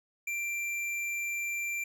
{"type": "tone with hard clipping", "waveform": "sine", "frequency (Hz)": 2360, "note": "D7", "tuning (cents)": 8, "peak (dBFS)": -33, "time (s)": [0.27, 1.84], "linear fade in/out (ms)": 5, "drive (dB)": 11, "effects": []}